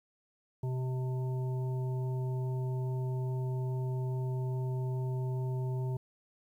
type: harmonic tone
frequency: 128.4 Hz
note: C3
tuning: 32 cents flat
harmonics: 1 / 3 / 5 / 7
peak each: -31 / -42 / -50 / -49 dBFS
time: 0.63-5.97 s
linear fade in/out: 5 ms
effects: 11-bit